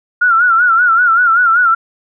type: tone with vibrato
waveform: sine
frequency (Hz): 1401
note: F6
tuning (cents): +5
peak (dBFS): -7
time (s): 0.21-1.75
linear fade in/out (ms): 10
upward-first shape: sine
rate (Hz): 5.2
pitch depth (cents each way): 100
effects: none